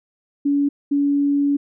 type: tone bursts at uneven times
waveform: sine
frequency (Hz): 284.3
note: C#4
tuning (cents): +44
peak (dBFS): -15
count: 2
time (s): 0.45-0.69 / 0.91-1.57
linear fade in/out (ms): 10
effects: none